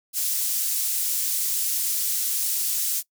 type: high-pass noise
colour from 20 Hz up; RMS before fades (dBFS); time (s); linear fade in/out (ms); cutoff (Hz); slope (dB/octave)
pink; -25; 0.13-3.03; 50; 7900; 12
effects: noise-tail reverb RT60 0.1 s tail -21 dB re dry